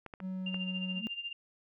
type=clicks; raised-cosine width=0.5 ms; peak=-29 dBFS; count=4; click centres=0.063 / 0.138 / 0.203 / 0.544 s
type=tone with pitch glide; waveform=triangle; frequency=187.1 to 184.95 Hz; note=F#3 to F#3; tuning=+20 to 0 cents; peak=-33 dBFS; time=0.2-1.03 s; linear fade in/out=50 ms; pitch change=-20 cents; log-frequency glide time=0.32-0.64 s
type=tone with tremolo; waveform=sine; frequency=2794 Hz; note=F7; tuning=in tune; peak=-34 dBFS; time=0.46-1.33 s; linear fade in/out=5 ms; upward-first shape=sine; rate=14 Hz; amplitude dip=75%
type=tone with exponential growth; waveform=sine; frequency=220 Hz; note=A3; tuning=in tune; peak=-31 dBFS; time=0.88-1.07 s; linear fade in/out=0 ms; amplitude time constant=41 ms
effects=none